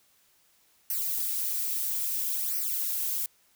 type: noise with flanger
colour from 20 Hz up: violet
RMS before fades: -30 dBFS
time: 0.9-3.26 s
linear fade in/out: 2 ms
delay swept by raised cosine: 0.27 to 5.87 ms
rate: 0.6 Hz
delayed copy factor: -0.85
effects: white hiss -65 dBFS RMS until 3.55 s